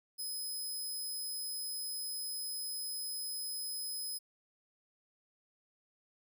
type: tone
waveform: 15% pulse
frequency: 5070 Hz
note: D#8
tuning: 32 cents sharp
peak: -32 dBFS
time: 0.18-4.19 s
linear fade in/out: 20 ms
effects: none